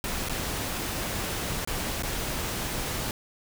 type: noise with dropouts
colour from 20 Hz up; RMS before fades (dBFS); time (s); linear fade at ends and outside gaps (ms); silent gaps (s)
pink; -31; 0.04-3.11; 1; 0.287-0.295 / 1.649-1.674 / 2.024-2.033
effects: none